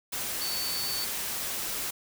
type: tone in noise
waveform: sine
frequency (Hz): 4496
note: C#8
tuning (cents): +24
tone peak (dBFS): -32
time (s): 0.41-1.05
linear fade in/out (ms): 10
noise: white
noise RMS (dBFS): -33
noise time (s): 0.12-1.91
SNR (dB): -2
effects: none

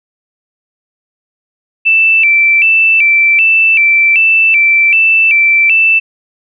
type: tone with vibrato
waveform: sine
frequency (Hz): 2489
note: D#7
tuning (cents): 0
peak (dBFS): -5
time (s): 1.85-6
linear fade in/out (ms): 20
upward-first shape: square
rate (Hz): 1.3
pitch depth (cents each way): 110
effects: none

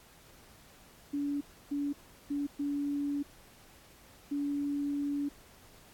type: tone bursts at uneven times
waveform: sine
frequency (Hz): 286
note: D4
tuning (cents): -46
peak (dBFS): -30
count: 5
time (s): 1.13-1.41 / 1.71-1.93 / 2.3-2.47 / 2.59-3.23 / 4.31-5.29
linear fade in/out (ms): 10
effects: pink hiss -58 dBFS RMS until 5.93 s + AAC 64 kbps

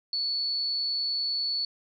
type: tone with amplitude modulation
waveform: sine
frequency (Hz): 4435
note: C#8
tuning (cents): 0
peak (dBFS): -25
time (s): 0.13-1.65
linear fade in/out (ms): 2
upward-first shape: sine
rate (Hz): 150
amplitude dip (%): 25
effects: none

